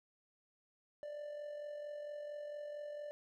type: tone with amplitude modulation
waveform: triangle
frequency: 590 Hz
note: D5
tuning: 8 cents sharp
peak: -39 dBFS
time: 1.03-3.11 s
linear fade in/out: 0 ms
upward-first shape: sine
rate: 44.4 Hz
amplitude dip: 45%
effects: none